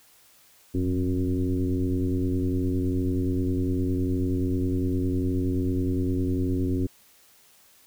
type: tone with frequency modulation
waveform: sine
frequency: 179.6 Hz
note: F3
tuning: 49 cents sharp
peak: -22 dBFS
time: 0.74-6.87 s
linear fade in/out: 10 ms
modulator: 92.2 Hz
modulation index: 1.9
effects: white hiss -57 dBFS RMS until 7.86 s